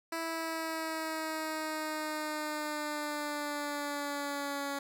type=exponential sweep; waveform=10% pulse; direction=down; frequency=329.6 to 280 Hz; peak=-26 dBFS; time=0.12-4.79 s; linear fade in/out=5 ms; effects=none